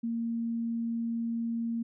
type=tone; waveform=sine; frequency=231.1 Hz; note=A#3; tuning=15 cents flat; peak=-29 dBFS; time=0.03-1.83 s; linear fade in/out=10 ms; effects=none